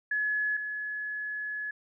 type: tone pair in turn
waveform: sine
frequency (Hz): 1700 / 1700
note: G#6 / G#6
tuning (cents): +40 / +40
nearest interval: unison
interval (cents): 0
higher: neither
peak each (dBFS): -26 / -32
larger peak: first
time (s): 0.11-0.57 / 0.57-1.71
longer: second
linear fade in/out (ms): 5
effects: none